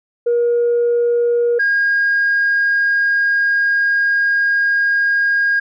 sine tone pair in turn, 475.9 / 1626.8 Hz, A#4 / G#6, +36 / -36 cents, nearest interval octave + major sixth, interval 2128 cents, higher second, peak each -11 dBFS, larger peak neither, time 0.26-1.59 / 1.59-5.6 s, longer second, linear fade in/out 10 ms, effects tanh soft clip ceiling -9 dBFS

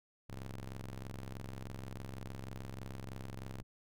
sawtooth ring-modulated tone, 66.3 Hz, C2, 23 cents sharp, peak -36 dBFS, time 0.29-3.63 s, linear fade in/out 10 ms, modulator 44.8 Hz, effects none

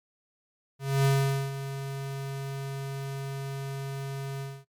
square tone with ADSR envelope, 137 Hz, C#3, 20 cents flat, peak -20 dBFS, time 0.79-4.65 s, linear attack 260 ms, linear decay 460 ms, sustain -13 dB, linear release 240 ms, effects noise-tail reverb RT60 0.1 s tail -20 dB re dry + MP3 96 kbps

